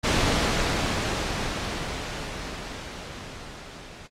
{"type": "noise with level ramp", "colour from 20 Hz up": "pink", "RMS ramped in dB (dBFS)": [-22, -44], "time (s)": [0.03, 4.08], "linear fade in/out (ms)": 20, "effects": ["low-pass 6000 Hz 12 dB/octave", "AAC 48 kbps"]}